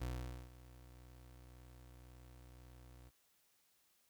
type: tone with ADSR envelope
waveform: 30% pulse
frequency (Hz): 61.9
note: B1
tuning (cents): +5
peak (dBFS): -36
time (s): 0-3.11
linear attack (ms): 21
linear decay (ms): 470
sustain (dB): -18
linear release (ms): 35
effects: white hiss -75 dBFS RMS until 4.09 s